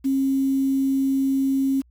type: tone with quantisation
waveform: sine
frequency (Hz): 270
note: C#4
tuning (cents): -45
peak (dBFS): -18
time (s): 0.04-1.82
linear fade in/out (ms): 20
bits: 7
effects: added 60 Hz sine -53 dBFS peak until 1.9 s